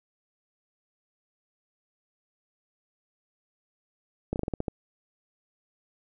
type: slowing click train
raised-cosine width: 2 ms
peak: -15 dBFS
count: 8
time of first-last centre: 4.33-4.682 s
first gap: 29 ms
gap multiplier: 1.18
effects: none